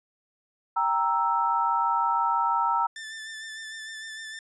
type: chord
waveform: sine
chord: E diminished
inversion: first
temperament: equal with one note detuned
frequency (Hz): 786.3 / 932.3 / 1318.5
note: G5 / Bb5 / E6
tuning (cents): +5 / 0 / 0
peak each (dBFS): -30 / -24 / -26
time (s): 0.76-2.87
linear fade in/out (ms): 10
type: tone with vibrato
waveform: sawtooth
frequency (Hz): 1769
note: A6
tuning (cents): +9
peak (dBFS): -33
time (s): 2.96-4.39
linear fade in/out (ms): 2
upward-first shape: sine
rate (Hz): 6.6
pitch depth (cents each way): 26
effects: resampled to 22050 Hz